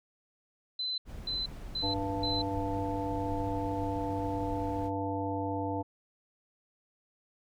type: tone bursts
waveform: sine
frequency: 4039 Hz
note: B7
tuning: 38 cents sharp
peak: -31 dBFS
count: 4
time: 0.79-2.42 s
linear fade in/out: 5 ms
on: 190 ms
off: 290 ms
type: noise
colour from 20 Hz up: brown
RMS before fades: -42 dBFS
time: 1.05-4.91 s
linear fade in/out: 50 ms
type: harmonic tone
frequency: 98 Hz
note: G2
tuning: in tune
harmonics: 1 / 3 / 5 / 7 / 9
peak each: -37 / -35 / -38 / -39 / -37 dBFS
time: 1.82-5.83 s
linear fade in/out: 20 ms
effects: none